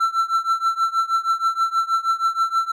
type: tone with tremolo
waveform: triangle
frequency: 1341 Hz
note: E6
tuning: 29 cents sharp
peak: -12 dBFS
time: 0-2.72 s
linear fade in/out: 10 ms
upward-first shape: triangle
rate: 6.3 Hz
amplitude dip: 95%
effects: none